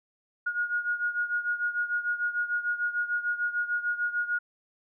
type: beating tone pair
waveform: sine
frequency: 1437 / 1443.7 Hz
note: F6 / F#6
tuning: +49 / -43 cents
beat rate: 6.7 Hz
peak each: -28 / -32 dBFS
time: 0.46-4.39 s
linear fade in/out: 10 ms
effects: none